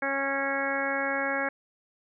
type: harmonic tone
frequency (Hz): 274.8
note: C#4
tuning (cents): -15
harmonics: 1 / 2 / 3 / 4 / 5 / 6 / 7 / 8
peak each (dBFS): -36 / -32 / -35 / -38 / -36 / -31 / -37 / -35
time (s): 0.02-1.49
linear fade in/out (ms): 5
effects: none